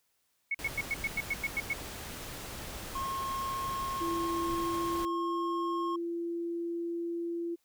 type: tone bursts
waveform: sine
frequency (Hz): 2205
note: C#7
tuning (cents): -10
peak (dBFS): -28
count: 10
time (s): 0.51-1.734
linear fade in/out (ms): 5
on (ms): 36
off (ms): 96
type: noise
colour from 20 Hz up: pink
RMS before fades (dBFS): -42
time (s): 0.59-5.05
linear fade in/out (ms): 0
type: tone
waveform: triangle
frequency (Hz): 1077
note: C6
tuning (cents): +50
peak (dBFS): -31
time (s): 2.95-5.96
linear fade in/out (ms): 5
type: tone with pitch glide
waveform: sine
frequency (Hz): 336.4 to 340.1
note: E4 to F4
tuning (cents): +35 to -46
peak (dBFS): -32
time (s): 4-7.56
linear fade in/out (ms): 20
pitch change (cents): +19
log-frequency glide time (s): 4.38-5.34
effects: white hiss -75 dBFS RMS until 7.64 s